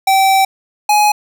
square tone pair in turn, 773 / 838.1 Hz, G5 / G#5, -24 / +16 cents, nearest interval minor second, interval 140 cents, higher second, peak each -9 dBFS, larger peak neither, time 0.07-0.45 / 0.89-1.12 s, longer first, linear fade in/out 5 ms, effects none

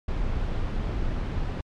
brown noise, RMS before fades -27 dBFS, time 0.08-1.61 s, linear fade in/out 5 ms, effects low-pass 4000 Hz 12 dB/octave + MP3 96 kbps

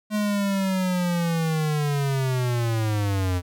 square linear sweep, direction down, 212.7 to 87.7 Hz, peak -22 dBFS, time 0.1-3.42 s, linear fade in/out 50 ms, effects none

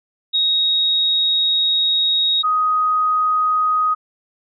sine tone pair in turn, 3770 / 1251.6 Hz, A#7 / D#6, +19 / +10 cents, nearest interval octave + perfect fifth, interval 1909 cents, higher first, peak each -14 / -14 dBFS, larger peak neither, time 0.33-2.43 / 2.43-3.95 s, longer first, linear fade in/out 20 ms, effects none

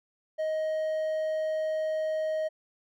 triangle tone, 627 Hz, D#5, 13 cents sharp, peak -25 dBFS, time 0.38-2.49 s, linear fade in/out 20 ms, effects none

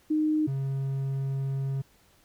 sine / triangle tone pair in turn, 308 / 135.86 Hz, D#4 / C#3, -17 / -34 cents, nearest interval octave + major second, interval 1417 cents, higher first, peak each -22 / -25 dBFS, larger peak first, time 0.1-0.47 / 0.47-1.82 s, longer second, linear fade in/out 10 ms, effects pink hiss -62 dBFS RMS until 2.24 s

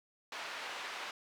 pink band-pass noise, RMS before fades -43 dBFS, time 0.32-1.11 s, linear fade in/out 2 ms, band 860 to 3700 Hz, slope 12 dB/octave, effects none

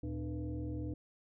sine tone with frequency modulation, 114.8 Hz, A#2, 26 cents flat, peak -36 dBFS, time 0.03-0.94 s, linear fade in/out 5 ms, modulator 188 Hz, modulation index 1.4, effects none

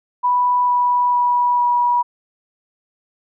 sine tone with pitch steps, 986 / 980.3 / 974.7 / 969.1 Hz, B5 / B5 / B5 / B5, -3 / -13 / -23 / -33 cents, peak -13 dBFS, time 0.23-2.03 s, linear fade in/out 20 ms, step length 450 ms, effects none

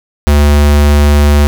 square tone, 73 Hz, D2, 10 cents flat, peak -5 dBFS, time 0.27-1.47 s, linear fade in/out 0 ms, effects none

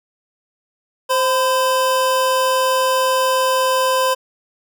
square tone pair together, 523.3 / 1015.6 Hz, C5 / B5, 0 / +48 cents, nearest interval major seventh, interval 1148 cents, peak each -18 dBFS, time 1.09-4.15 s, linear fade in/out 20 ms, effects none

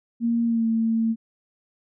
sine tone with pitch glide, 233.1 to 225.7 Hz, A#3 to A3, 0 to +44 cents, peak -19 dBFS, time 0.2-1.16 s, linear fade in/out 50 ms, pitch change -56 cents, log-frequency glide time 0.45-0.66 s, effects none

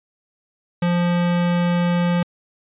square tone, 174.61 Hz, F3, in tune, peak -17 dBFS, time 0.82-2.23 s, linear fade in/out 5 ms, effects resampled to 8000 Hz

